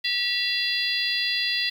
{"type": "harmonic tone with a mistuned harmonic", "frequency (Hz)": 681, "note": "F5", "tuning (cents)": -44, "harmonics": [3, 4, 5, 6, 7], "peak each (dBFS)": [-29, -29, -29, -29, -29], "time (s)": [0.04, 1.7], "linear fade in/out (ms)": 10, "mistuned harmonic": 3, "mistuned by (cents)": -81, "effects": ["8-bit"]}